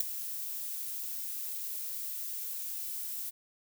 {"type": "noise with ADSR envelope", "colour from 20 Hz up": "violet", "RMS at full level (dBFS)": -25, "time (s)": [0, 3.31], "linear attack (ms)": 6, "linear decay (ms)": 9, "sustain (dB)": -13, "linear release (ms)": 25, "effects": []}